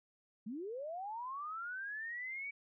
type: linear sweep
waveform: sine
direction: up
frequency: 196 to 2284 Hz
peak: -40 dBFS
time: 0.46-2.51 s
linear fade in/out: 10 ms
effects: none